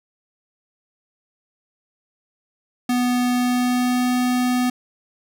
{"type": "tone with pitch glide", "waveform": "square", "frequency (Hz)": [246.9, 249], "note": ["B3", "B3"], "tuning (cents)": [0, 14], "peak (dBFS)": -18, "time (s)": [2.89, 4.7], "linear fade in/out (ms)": 5, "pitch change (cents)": 14, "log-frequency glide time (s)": [3.33, 4.12], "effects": []}